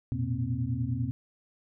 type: tone cluster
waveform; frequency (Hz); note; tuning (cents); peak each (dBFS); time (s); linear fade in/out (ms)
sine; 87.7 / 113.6 / 123.6 / 238.4 / 263.2; F2 / A#2 / B2 / A#3 / C4; +8 / -44 / +2 / +39 / +10; -37 / -34 / -30 / -38 / -36; 0.12-1.11; 0
effects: none